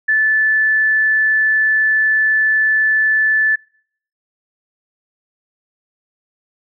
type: tone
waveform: sine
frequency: 1746 Hz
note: A6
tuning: 14 cents flat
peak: -11 dBFS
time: 0.08-3.56 s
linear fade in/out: 10 ms
effects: noise-tail reverb RT60 0.6 s tail -25 dB re dry